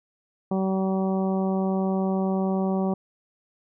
harmonic tone, 190.6 Hz, G3, 48 cents flat, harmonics 1 / 2 / 3 / 4 / 5 / 6, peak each -23 / -29 / -32 / -33 / -39 / -41 dBFS, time 0.51-2.94 s, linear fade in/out 5 ms, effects none

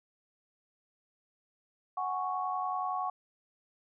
sine chord, F# suspended second, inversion none, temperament equal, 740 / 830.6 / 1108.7 Hz, F#5 / G#5 / C#6, 0 / 0 / 0 cents, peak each -34 / -39 / -34 dBFS, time 1.97-3.1 s, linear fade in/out 5 ms, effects none

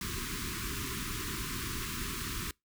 pink band-stop noise, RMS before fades -37 dBFS, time 0.01-2.51 s, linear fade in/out 2 ms, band 410 to 1000 Hz, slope 96 dB/octave, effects noise-tail reverb RT60 0.2 s tail -26 dB re dry

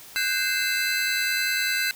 square tone cluster, 1505 / 1595 / 2082 / 2630 / 4049 Hz, F#6 / G6 / C7 / E7 / B7, +29 / +30 / -9 / -5 / +42 cents, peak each -30 dBFS, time 0.16-1.91 s, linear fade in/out 0 ms, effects white hiss -45 dBFS RMS until 1.95 s

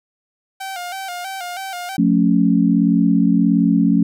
sawtooth tone with vibrato, 740 Hz, F#5, in tune, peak -22 dBFS, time 0.6-1.97 s, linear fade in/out 10 ms, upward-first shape square, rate 3.1 Hz, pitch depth 73 cents each way
sine chord, F augmented, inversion none, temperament equal with one note detuned, 178.39 / 220 / 277.2 Hz, F3 / A3 / C#4, +37 / 0 / 0 cents, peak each -16 dBFS, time 1.98-4.03 s, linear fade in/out 5 ms
effects none

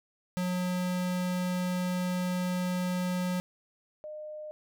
square / sine tone pair in turn, 180.9 / 609.5 Hz, F#3 / D#5, -39 / -36 cents, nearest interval octave + major sixth, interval 2103 cents, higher second, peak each -29 / -38 dBFS, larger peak first, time 0.37-3.4 / 4.04-4.51 s, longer first, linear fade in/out 0 ms, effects none

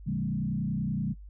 sine tone with frequency modulation, 174.61 Hz, F3, in tune, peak -27 dBFS, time 0.06-1.14 s, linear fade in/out 20 ms, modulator 30.5 Hz, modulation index 1.6, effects noise-tail reverb RT60 0.1 s tail -18 dB re dry + added 50 Hz sine -43 dBFS peak until 1.29 s

